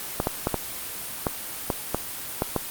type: clicks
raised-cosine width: 1 ms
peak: -8 dBFS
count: 9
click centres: 0.201 / 0.271 / 0.471 / 0.543 / 1.268 / 1.702 / 1.946 / 2.421 / 2.563 s
effects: white hiss -34 dBFS RMS until 2.7 s + Opus 32 kbps